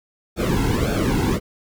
brown noise with flanger, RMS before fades -20 dBFS, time 0.36-1.4 s, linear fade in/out 50 ms, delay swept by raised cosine 1 to 1.71 ms, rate 1.8 Hz, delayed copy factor -1, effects none

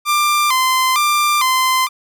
sawtooth tone with vibrato, 1108.7 Hz, C#6, in tune, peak -9 dBFS, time 0.05-1.89 s, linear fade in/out 50 ms, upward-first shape square, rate 1.1 Hz, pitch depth 120 cents each way, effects none

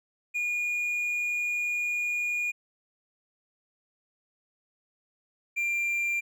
triangle tone pair in turn, 2437 / 2379 Hz, D#7 / D7, -37 / +22 cents, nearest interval unison, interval 41 cents, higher first, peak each -25 / -24 dBFS, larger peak second, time 0.34-2.52 / 5.56-6.21 s, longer first, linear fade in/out 20 ms, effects none

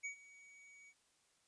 square tone with ADSR envelope, 2256 Hz, C#7, 30 cents sharp, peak -40 dBFS, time 0.03-0.94 s, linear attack 21 ms, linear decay 100 ms, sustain -19 dB, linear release 54 ms, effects white hiss -75 dBFS RMS until 1.47 s + resampled to 22050 Hz

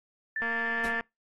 sine tone with vibrato, 1760 Hz, A6, in tune, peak -29 dBFS, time 0.36-1 s, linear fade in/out 2 ms, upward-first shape sine, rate 7 Hz, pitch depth 8 cents each way
click train, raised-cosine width 0.5 ms, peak -21 dBFS, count 137, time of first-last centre 0.42-1.009 s, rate 231 Hz
pink noise with exponential decay, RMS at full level -35 dBFS, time 0.85-0.95 s, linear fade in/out 0 ms, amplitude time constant 21 ms
effects noise-tail reverb RT60 0.2 s tail -25 dB re dry + AAC 32 kbps

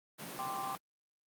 pink high-pass noise, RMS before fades -45 dBFS, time 0.18-0.78 s, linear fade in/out 20 ms, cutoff 130 Hz, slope 48 dB/octave
sine chord, G suspended fourth, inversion none, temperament just, 784 / 1045.3 / 1176 Hz, G5 / C6 / D6, 0 / -2 / +2 cents, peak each -39 / -41 / -41 dBFS, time 0.39-0.75 s, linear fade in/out 0 ms
effects Opus 32 kbps

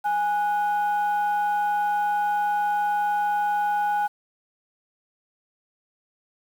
sine tone pair together, 827.8 / 1475 Hz, G#5 / F#6, -6 / -6 cents, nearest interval minor seventh, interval 1000 cents, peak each -20 / -30 dBFS, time 0.04-4.08 s, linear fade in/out 20 ms, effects tanh soft clip ceiling -16 dBFS + 8-bit

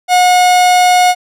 45% pulse tone, 724 Hz, F#5, 38 cents flat, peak -6 dBFS, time 0.08-1.15 s, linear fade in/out 50 ms, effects low-pass 11000 Hz 12 dB/octave

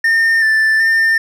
triangle tone with pitch steps, 1817 / 1765 / 1803 Hz, A#6 / A6 / A6, -45 / +5 / +42 cents, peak -8 dBFS, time 0.04-1.18 s, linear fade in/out 5 ms, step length 380 ms, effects none

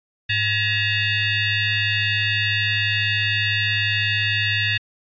sine tone with frequency modulation, 103.83 Hz, G#2, in tune, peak -18 dBFS, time 0.29-4.78 s, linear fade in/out 10 ms, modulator 899 Hz, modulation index 3.8, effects resampled to 11025 Hz

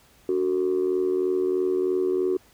sine tone with amplitude modulation, 370.4 Hz, F#4, 2 cents sharp, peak -16 dBFS, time 0.29-2.37 s, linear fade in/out 2 ms, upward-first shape sine, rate 83.1 Hz, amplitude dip 80%, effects tanh soft clip ceiling -15 dBFS + pink hiss -57 dBFS RMS until 2.53 s

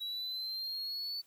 triangle exponential sweep, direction up, 3879 to 4500 Hz, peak -35 dBFS, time 0-1.22 s, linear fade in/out 20 ms, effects white hiss -68 dBFS RMS until 1.26 s

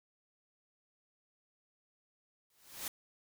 white noise with exponential growth, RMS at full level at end -37 dBFS, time 2.5-2.88 s, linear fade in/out 2 ms, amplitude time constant 82 ms, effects none

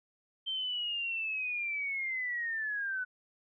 sine linear sweep, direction down, 3136 to 1480 Hz, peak -32 dBFS, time 0.46-3.05 s, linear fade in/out 20 ms, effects none

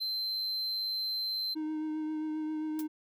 triangle tone, 4101 Hz, C8, 36 cents flat, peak -30 dBFS, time 0-1.55 s, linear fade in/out 20 ms
triangle tone with vibrato, 310 Hz, D#4, 6 cents flat, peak -30 dBFS, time 1.55-2.88 s, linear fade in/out 20 ms, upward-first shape triangle, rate 7.5 Hz, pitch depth 20 cents each way
blue noise with exponential decay, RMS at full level -38 dBFS, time 2.79-2.87 s, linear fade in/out 1 ms, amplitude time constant 16 ms
effects none

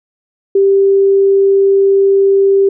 sine tone, 392.7 Hz, G4, 3 cents sharp, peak -6 dBFS, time 0.55-2.69 s, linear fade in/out 5 ms, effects none

